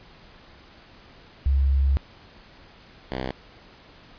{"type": "tone pair in turn", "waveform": ["sine", "5% pulse"], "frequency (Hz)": [68.2, 64.72], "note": ["C#2", "C2"], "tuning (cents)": [-28, -18], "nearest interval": "minor second", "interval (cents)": 90, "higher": "first", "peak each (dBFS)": -17, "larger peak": "neither", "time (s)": [[1.46, 1.97], [3.12, 3.31]], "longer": "first", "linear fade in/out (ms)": 0, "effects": ["pink hiss -50 dBFS RMS until 4.18 s", "resampled to 11025 Hz"]}